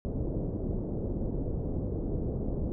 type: low-pass noise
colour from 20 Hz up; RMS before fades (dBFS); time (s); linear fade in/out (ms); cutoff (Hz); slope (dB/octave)
pink; -32; 0.05-2.72; 0; 500; 24
effects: none